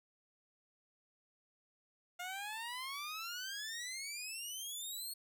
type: exponential sweep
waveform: 15% pulse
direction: up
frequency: 703 to 4371 Hz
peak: -35 dBFS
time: 2.19-5.14 s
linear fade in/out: 10 ms
effects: none